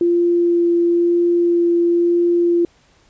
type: tone with vibrato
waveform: sine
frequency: 344.6 Hz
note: F4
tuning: 23 cents flat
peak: -12 dBFS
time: 0.01-2.65 s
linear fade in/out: 2 ms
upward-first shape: sine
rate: 1 Hz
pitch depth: 8 cents each way
effects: pink hiss -55 dBFS RMS until 3.09 s + resampled to 16000 Hz